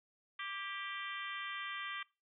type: harmonic tone with a mistuned harmonic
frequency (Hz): 392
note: G4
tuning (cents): 0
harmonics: 3 / 4 / 5 / 6 / 7 / 8 / 9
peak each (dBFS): -45 / -48 / -45 / -49 / -53 / -48 / -54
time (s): 0.39-2.03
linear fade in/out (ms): 5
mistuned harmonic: 4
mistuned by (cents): +39
effects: noise-tail reverb RT60 0.3 s tail -23 dB re dry